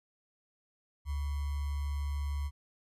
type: tone with sample-and-hold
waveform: sine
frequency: 71.7 Hz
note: D2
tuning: 41 cents flat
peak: -31 dBFS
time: 1.05-2.51 s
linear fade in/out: 50 ms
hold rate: 1050 Hz
effects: resampled to 32000 Hz